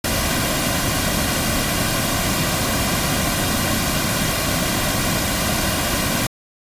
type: noise with comb filter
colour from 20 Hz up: pink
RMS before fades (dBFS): -20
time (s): 0.04-6.27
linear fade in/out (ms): 5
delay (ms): 2.3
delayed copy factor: -0.55
effects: resampled to 32000 Hz